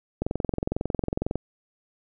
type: click train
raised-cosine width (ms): 2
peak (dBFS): -12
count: 26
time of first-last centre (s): 0.22-1.356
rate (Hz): 22
effects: none